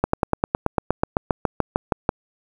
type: slowing click train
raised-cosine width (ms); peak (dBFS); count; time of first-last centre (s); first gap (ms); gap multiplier
1; -3; 17; 0.04-2.092; 94; 1.04
effects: 7-bit